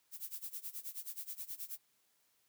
violet noise with tremolo, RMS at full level -42 dBFS, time 0.11-1.79 s, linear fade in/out 50 ms, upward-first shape sine, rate 9.4 Hz, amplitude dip 90%, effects white hiss -75 dBFS RMS until 2.48 s + high-pass 80 Hz 12 dB/octave

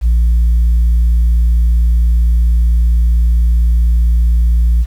sine tone, 57.8 Hz, A#1, 14 cents flat, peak -5 dBFS, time 0.01-4.86 s, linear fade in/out 50 ms, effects tanh soft clip ceiling -6 dBFS + 7-bit

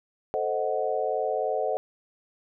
sine chord, A diminished seventh, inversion none, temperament equal, 440 / 523.3 / 622.3 / 740 Hz, A4 / C5 / Eb5 / Gb5, 0 / 0 / 0 / 0 cents, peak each -30 dBFS, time 0.34-1.77 s, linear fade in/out 0 ms, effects none

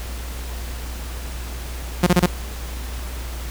sawtooth tone bursts, 177.7 Hz, F3, 30 cents sharp, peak -8 dBFS, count 4, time 2.03-2.262 s, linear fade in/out 5 ms, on 37 ms, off 28 ms, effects added 60 Hz sine -28 dBFS peak until 3.5 s + pink hiss -36 dBFS RMS until 3.5 s

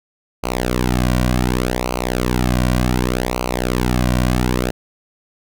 sawtooth tone with flanger, 61.9 Hz, B1, 5 cents sharp, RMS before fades -18 dBFS, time 0.43-4.71 s, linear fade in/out 10 ms, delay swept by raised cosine 0.56 to 2.36 ms, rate 0.67 Hz, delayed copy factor -0.85, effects none

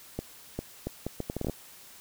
accelerating click train, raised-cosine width 2 ms, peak -18 dBFS, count 12, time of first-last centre 0.19-1.497 s, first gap 400 ms, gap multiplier 0.7, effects white hiss -51 dBFS RMS until 2 s

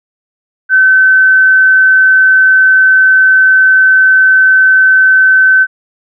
sine tone, 1529 Hz, G6, 44 cents flat, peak -3 dBFS, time 0.69-5.67 s, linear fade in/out 50 ms, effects none

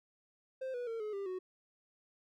triangle tone with pitch steps, 523.3 / 488.3 / 455.6 / 425.1 / 396.6 / 370 Hz, C5 / B4 / A#4 / G#4 / G4 / F#4, 0 / -20 / -40 / +40 / +20 / 0 cents, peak -35 dBFS, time 0.61-1.39 s, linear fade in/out 10 ms, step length 130 ms, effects none

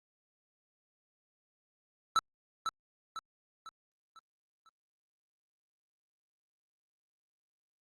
square tone with echo, 1318.5 Hz, E6, in tune, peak -24 dBFS, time 2.16-2.19 s, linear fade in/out 0 ms, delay 500 ms, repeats 5, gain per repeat -7 dB, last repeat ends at 4.69 s, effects low-pass 6000 Hz 12 dB/octave + Opus 48 kbps

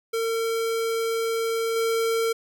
square tone with level steps, 454.5 Hz, A#4, 44 cents flat, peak -24 / -22 dBFS, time 0.13-2.33 s, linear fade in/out 10 ms, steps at 1.76 s, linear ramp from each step 2 ms, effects none

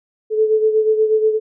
sine beating tone pair, 433.7 / 442 Hz, A4 / A4, -25 / +8 cents, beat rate 8.3 Hz, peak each -13 / -20 dBFS, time 0.3-1.4 s, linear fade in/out 50 ms, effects none

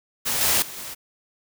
white noise with level steps, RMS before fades -24 / -20 / -37 / -35 dBFS, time 0.25-0.95 s, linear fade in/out 20 ms, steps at 0.41 / 0.62 / 0.77 s, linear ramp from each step 2 ms, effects none

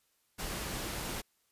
pink noise, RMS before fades -38 dBFS, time 0.38-1.22 s, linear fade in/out 20 ms, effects white hiss -74 dBFS RMS until 1.51 s + resampled to 32000 Hz

